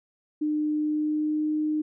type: tone with pitch glide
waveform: sine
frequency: 302.6 to 305.9 Hz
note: D#4 to D#4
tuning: -48 to -29 cents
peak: -23 dBFS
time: 0.41-1.82 s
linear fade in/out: 10 ms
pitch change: +19 cents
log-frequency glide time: 0.76-1.52 s
effects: none